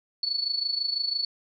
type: tone with amplitude modulation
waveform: sine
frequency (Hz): 4435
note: C#8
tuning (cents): 0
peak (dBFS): -22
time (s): 0.23-1.25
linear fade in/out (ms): 2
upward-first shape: sine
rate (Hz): 26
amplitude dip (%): 75
effects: none